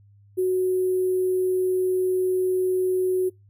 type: tone with sample-and-hold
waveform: sine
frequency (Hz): 370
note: F#4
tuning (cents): 0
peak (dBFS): -19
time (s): 0.37-3.3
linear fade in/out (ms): 20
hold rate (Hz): 11025
effects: noise-tail reverb RT60 0.2 s tail -26 dB re dry + added 101 Hz sine -51 dBFS peak until 3.49 s